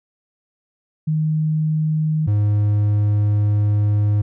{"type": "tone pair in turn", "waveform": ["sine", "triangle"], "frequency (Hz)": [155.56, 103.96], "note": ["D#3", "G#2"], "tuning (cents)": [0, 2], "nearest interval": "perfect fifth", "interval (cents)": 698, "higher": "first", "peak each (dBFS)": [-16, -12], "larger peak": "second", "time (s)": [[1.07, 2.27], [2.27, 4.22]], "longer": "second", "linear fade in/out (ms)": 10, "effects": []}